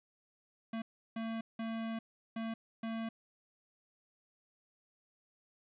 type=tone bursts at uneven times; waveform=square; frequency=225.6 Hz; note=A3; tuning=44 cents sharp; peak=-37 dBFS; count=5; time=0.73-0.82 / 1.16-1.41 / 1.59-1.99 / 2.36-2.54 / 2.83-3.09 s; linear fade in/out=5 ms; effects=resampled to 8000 Hz + 11-bit